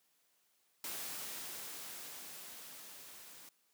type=noise with level ramp; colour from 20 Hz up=white; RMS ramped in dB=-42 to -55 dBFS; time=0.84-3.49 s; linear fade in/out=2 ms; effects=white hiss -75 dBFS RMS until 3.73 s + high-pass 150 Hz 12 dB/octave